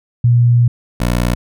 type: tone pair in turn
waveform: sine / 15% pulse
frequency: 120 / 60 Hz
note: B2 / B1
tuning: -49 / -49 cents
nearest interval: octave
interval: 1200 cents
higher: first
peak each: -7 dBFS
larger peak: neither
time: 0.24-0.68 / 1-1.35 s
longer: first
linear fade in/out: 5 ms
effects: none